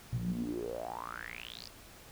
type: tone with band-pass filter sweep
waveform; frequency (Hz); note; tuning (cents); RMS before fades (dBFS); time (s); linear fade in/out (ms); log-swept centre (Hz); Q
sawtooth; 58.27; A#1; 0; -39; 0.12-1.69; 5; 120 to 5200; 9.9
effects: pink hiss -54 dBFS RMS until 2.11 s